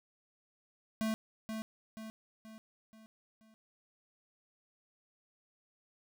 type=tone with echo; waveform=square; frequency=220 Hz; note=A3; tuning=in tune; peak=-32 dBFS; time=1.01-1.14 s; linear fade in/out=0 ms; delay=480 ms; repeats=5; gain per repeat=-6 dB; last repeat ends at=3.54 s; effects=none